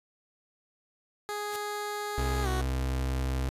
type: tone with pitch glide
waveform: 15% pulse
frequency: 415.3 to 372.1 Hz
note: G#4 to F#4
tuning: 0 to +10 cents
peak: -26 dBFS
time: 1.29-2.61 s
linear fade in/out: 0 ms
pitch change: -190 cents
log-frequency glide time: 2.43-2.48 s
type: noise with exponential growth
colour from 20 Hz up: white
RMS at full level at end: -36 dBFS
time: 1.43-1.56 s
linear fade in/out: 2 ms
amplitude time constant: 28 ms
type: tone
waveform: 35% pulse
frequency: 65.1 Hz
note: C2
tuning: 8 cents flat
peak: -26 dBFS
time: 2.18-3.49 s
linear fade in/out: 0 ms
effects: resampled to 32000 Hz